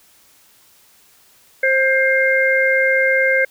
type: harmonic tone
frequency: 529 Hz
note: C5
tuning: 19 cents sharp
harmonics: 1 / 3 / 4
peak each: -17 / -17 / -17 dBFS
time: 1.63-3.45 s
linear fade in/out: 5 ms
effects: white hiss -52 dBFS RMS until 3.5 s